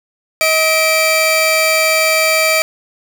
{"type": "tone pair together", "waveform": "sawtooth", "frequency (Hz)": [635.4, 2336], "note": ["D#5", "D7"], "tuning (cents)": [36, -10], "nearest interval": "octave + major seventh", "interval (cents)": 2254, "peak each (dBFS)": -10, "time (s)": [0.41, 2.62], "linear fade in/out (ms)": 0, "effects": []}